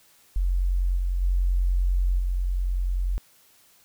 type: tone with level steps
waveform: sine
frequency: 45.08 Hz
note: F#1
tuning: 44 cents flat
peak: -20 / -22 / -19 / -22 dBFS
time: 0.36-3.18 s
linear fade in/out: 0 ms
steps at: 0.96 / 1.21 / 2.18 s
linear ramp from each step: 20 ms
effects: white hiss -58 dBFS RMS until 3.84 s